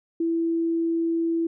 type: tone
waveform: sine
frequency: 331.8 Hz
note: E4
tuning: 11 cents sharp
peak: -21 dBFS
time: 0.2-1.47 s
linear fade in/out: 5 ms
effects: none